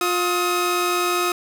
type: tone pair together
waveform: sawtooth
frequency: 354.2 / 1267 Hz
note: F4 / D#6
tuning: +24 / +31 cents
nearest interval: octave + minor seventh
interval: 2207 cents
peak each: -18 dBFS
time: 0.01-1.32 s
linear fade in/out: 2 ms
effects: none